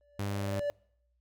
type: tone with exponential growth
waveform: triangle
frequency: 580 Hz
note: D5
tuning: 22 cents flat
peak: -25 dBFS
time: 0.01-0.7 s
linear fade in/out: 0 ms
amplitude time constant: 150 ms
type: tone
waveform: sawtooth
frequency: 100.5 Hz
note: G2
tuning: 44 cents sharp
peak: -28 dBFS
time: 0.19-0.6 s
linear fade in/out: 5 ms
effects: noise-tail reverb RT60 0.7 s tail -26 dB re dry + added 60 Hz sine -70 dBFS peak until 1.2 s